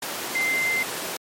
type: tone in noise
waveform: sine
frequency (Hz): 2080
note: C7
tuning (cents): -11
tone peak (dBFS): -21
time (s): 0.35-0.83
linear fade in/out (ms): 5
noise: pink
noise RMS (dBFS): -29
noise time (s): 0.02-1.17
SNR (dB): +5
effects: high-pass 300 Hz 12 dB/octave + MP3 64 kbps